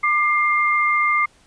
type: tone pair together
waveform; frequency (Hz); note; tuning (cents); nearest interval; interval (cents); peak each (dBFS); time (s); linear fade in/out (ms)
sine; 1195 / 2109; D6 / C7; +30 / +13; minor seventh; 983; -18; 0.03-1.26; 10
effects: pink hiss -55 dBFS RMS until 1.46 s + resampled to 22050 Hz